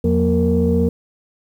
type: tone cluster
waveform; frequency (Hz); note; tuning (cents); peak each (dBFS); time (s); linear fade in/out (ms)
sine; 83.4 / 178.7 / 235.4 / 462.7; E2 / F3 / A#3 / A#4; +21 / +40 / +17 / -13; -18; 0.04-0.89; 5
effects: tanh soft clip ceiling -6 dBFS + 8-bit